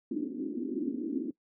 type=band-pass noise; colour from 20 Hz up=pink; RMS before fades=-34 dBFS; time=0.11-1.31 s; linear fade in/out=5 ms; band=250 to 330 Hz; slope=48 dB/octave; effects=noise-tail reverb RT60 0.1 s tail -20 dB re dry